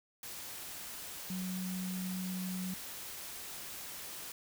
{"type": "tone in noise", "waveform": "sine", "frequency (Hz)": 185, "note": "F#3", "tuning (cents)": 0, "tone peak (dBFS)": -36, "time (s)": [1.3, 2.74], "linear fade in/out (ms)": 2, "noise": "white", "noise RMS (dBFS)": -45, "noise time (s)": [0.23, 4.32], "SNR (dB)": 6, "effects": []}